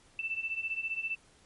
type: beating tone pair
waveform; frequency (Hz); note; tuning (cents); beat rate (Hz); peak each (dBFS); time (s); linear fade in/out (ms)
sine; 2649 / 2664; E7 / E7; +8 / +18; 15; -37 / -34; 0.19-1.15; 2
effects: pink hiss -62 dBFS RMS until 1.45 s + MP3 48 kbps